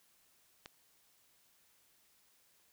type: click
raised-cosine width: 0.2 ms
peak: -29 dBFS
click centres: 0.659 s
effects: white hiss -70 dBFS RMS until 2.72 s